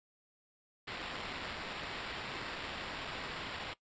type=noise with sample-and-hold; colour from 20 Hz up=violet; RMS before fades=-42 dBFS; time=0.87-3.74 s; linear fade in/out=10 ms; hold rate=6300 Hz; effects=noise-tail reverb RT60 0.1 s tail -19 dB re dry + resampled to 16000 Hz